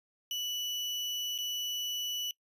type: tone with dropouts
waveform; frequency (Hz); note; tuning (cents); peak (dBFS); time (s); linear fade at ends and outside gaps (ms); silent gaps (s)
35% pulse; 2960; F#7; 0; -31; 0.31-2.31; 1; 1.379-1.386
effects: noise-tail reverb RT60 0.1 s tail -22 dB re dry + resampled to 32000 Hz